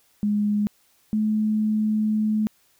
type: tone pair in turn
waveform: sine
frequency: 207.7 / 214.8 Hz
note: G#3 / A3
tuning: 0 / -41 cents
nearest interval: minor second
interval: 59 cents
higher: second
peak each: -19 dBFS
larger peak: neither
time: 0.23-0.67 / 1.13-2.47 s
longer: second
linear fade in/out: 0 ms
effects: white hiss -62 dBFS RMS until 2.79 s